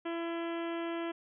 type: harmonic tone with a mistuned harmonic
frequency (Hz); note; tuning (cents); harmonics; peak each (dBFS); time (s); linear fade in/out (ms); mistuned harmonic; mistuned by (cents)
335.8; E4; +32; 1 / 2 / 3 / 4 / 5 / 6 / 7 / 8 / 9 / 10; -35 / -41 / -45 / -47 / -49 / -51 / -52 / -53 / -54 / -55; 0.05-1.12; 10; 10; -45
effects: none